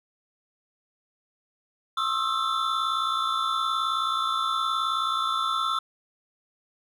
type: tone cluster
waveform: triangle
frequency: 1075 / 1276 / 1335 / 3522 Hz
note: C6 / D#6 / E6 / A7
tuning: +47 / +43 / +22 / +1 cents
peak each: -29 / -29 / -25 / -30 dBFS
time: 1.97-5.79 s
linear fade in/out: 5 ms
effects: none